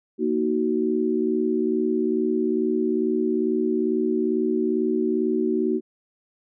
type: chord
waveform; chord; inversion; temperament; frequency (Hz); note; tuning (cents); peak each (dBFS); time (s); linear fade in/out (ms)
sine; D# minor; second; just; 233.3 / 311.1 / 373.4; A#3 / D#4 / F#4; +2 / 0 / +16; -25 / -25 / -23; 0.18-5.81; 50
effects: none